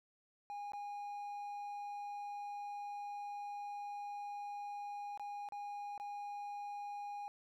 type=tone with dropouts; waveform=triangle; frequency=818 Hz; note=G#5; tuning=26 cents flat; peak=-40 dBFS; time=0.5-7.28 s; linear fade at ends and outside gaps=0 ms; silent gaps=0.72-0.734 / 5.175-5.196 / 5.488-5.522 / 5.978-5.999 s; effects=none